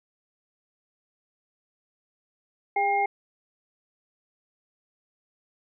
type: tone cluster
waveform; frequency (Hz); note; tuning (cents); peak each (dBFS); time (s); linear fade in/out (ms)
sine; 405.1 / 798 / 2131; G#4 / G5 / C7; -43 / +31 / +31; -31 / -22 / -29; 2.76-3.06; 5
effects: none